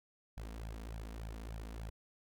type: tone with flanger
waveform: sawtooth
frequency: 55 Hz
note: A1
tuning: in tune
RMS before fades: -45 dBFS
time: 0.37-1.9 s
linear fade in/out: 5 ms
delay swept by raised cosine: 1.2 to 4.4 ms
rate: 3.4 Hz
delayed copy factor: +0.9
effects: none